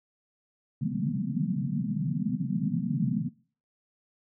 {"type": "band-pass noise", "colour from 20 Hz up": "pink", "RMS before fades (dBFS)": -29, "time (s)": [0.81, 3.29], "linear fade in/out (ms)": 10, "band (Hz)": [130, 250], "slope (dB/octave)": 96, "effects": ["noise-tail reverb RT60 0.4 s tail -19 dB re dry"]}